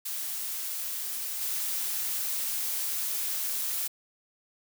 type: noise with level steps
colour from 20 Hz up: blue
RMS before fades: -34 / -31 dBFS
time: 0.05-3.88 s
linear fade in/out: 10 ms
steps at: 1.41 s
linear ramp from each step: 2 ms
effects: none